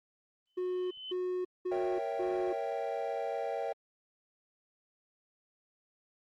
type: tone with exponential growth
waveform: sine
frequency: 3039 Hz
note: F#7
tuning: 46 cents sharp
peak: -37 dBFS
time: 0.47-1.12 s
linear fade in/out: 5 ms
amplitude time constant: 140 ms
type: tone bursts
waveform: triangle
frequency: 364.5 Hz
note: F#4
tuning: 26 cents flat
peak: -29 dBFS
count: 4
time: 0.57-2.53 s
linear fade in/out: 10 ms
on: 340 ms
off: 200 ms
type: chord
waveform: triangle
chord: A# diminished seventh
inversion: none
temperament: equal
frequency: 466.2 / 554.4 / 659.3 / 784 Hz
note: A#4 / C#5 / E5 / G5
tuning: 0 / 0 / 0 / 0 cents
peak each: -36 dBFS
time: 1.71-3.73 s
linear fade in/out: 10 ms
effects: tanh soft clip ceiling -23 dBFS + Opus 24 kbps